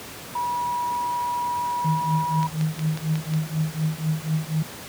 sine tone, 969 Hz, B5, 33 cents flat, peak -23 dBFS, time 0.35-2.47 s, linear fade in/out 5 ms
sine tone with tremolo, 157.1 Hz, D#3, 17 cents sharp, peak -17 dBFS, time 1.84-4.63 s, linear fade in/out 10 ms, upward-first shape triangle, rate 4.1 Hz, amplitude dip 100%
click train, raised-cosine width 0.2 ms, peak -16 dBFS, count 6, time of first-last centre 2.43-3.337 s, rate 5.51 Hz
effects pink hiss -38 dBFS RMS until 4.88 s + high-pass 100 Hz 12 dB/octave

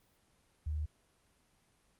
sine tone, 76 Hz, D#2, 40 cents flat, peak -33 dBFS, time 0.66-0.86 s, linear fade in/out 10 ms, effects pink hiss -71 dBFS RMS until 1.99 s + Opus 24 kbps

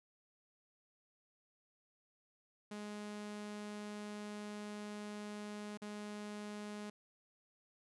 sawtooth tone with dropouts, 208.5 Hz, G#3, 7 cents sharp, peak -40 dBFS, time 2.71-6.9 s, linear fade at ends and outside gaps 5 ms, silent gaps 5.774-5.818 s, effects resampled to 24000 Hz

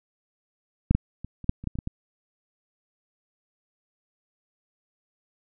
clicks, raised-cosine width 5 ms, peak -6 / -8 / -23 / -27 / -6 / -26 / -14 / -23 / -16 / -17 dBFS, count 10, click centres 0.91 / 0.95 / 1.246 / 1.443 / 1.494 / 1.64 / 1.673 / 1.755 / 1.788 / 1.874 s, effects none

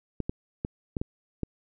clicks, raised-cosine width 3 ms, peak -16 dBFS, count 6, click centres 0.203 / 0.295 / 0.649 / 0.968 / 1.015 / 1.433 s, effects none

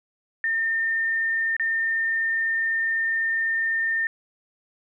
sine tone with dropouts, 1812 Hz, A#6, 50 cents flat, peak -21 dBFS, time 0.44-4.07 s, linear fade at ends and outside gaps 1 ms, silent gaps 1.566-1.597 s, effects none

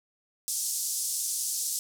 white band-pass noise, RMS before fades -31 dBFS, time 0.48-1.79 s, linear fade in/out 0 ms, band 5300 to 11000 Hz, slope 24 dB/octave, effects none

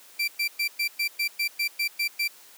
30% pulse tone bursts, 2349 Hz, D7, in tune, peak -21 dBFS, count 11, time 0.19-2.28 s, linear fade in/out 10 ms, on 90 ms, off 110 ms, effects white hiss -51 dBFS RMS until 2.57 s + high-pass 300 Hz 12 dB/octave

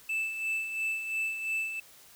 triangle tone with tremolo, 2637 Hz, E7, in tune, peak -26 dBFS, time 0.09-1.8 s, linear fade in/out 5 ms, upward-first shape sine, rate 2.9 Hz, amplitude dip 55%, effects white hiss -55 dBFS RMS until 2.15 s

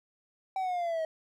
triangle exponential sweep, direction down, 772 to 632 Hz, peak -27 dBFS, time 0.56-1.05 s, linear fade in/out 2 ms, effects none

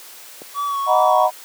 click, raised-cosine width 2 ms, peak -17 dBFS, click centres 0.419 s
triangle tone with vibrato, 1127 Hz, C#6, 28 cents sharp, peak -18 dBFS, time 0.54-1.28 s, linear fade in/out 50 ms, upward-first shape sine, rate 2.7 Hz, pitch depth 34 cents each way
sine chord, B major seventh, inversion first, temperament equal, 622.3 / 740 / 932.3 / 987.8 Hz, D#5 / F#5 / A#5 / B5, 0 / 0 / 0 / 0 cents, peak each -17 / -16 / -21 / -19 dBFS, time 0.86-1.31 s, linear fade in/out 50 ms
effects white hiss -40 dBFS RMS until 1.44 s + high-pass 400 Hz 12 dB/octave

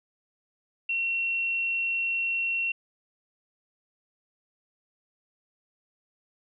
sine tone, 2725 Hz, F7, 43 cents flat, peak -25 dBFS, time 0.89-2.72 s, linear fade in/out 5 ms, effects none

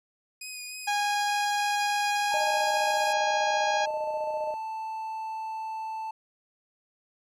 15% pulse tone with vibrato, 2489 Hz, D#7, in tune, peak -30 dBFS, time 0.41-3.13 s, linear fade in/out 5 ms, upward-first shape sine, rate 3.4 Hz, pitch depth 21 cents each way
harmonic tone, 822 Hz, G#5, 18 cents flat, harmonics 1 / 2 / 3 / 4 / 5 / 6 / 7 / 8, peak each -26 / -32 / -36 / -38 / -40 / -42 / -43 / -44 dBFS, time 0.87-3.86 s, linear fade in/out 10 ms
triangle tone, 882 Hz, A5, 4 cents sharp, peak -30 dBFS, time 2.31-6.11 s, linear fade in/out 5 ms
sine tone with tremolo, 615 Hz, D#5, 20 cents flat, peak -28 dBFS, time 2.34-4.54 s, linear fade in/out 0 ms, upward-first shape square, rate 15 Hz, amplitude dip 40%
effects none

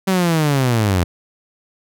sawtooth linear sweep, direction down, 193.8 to 83.4 Hz, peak -10 dBFS, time 0.07-1.04 s, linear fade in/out 10 ms, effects none

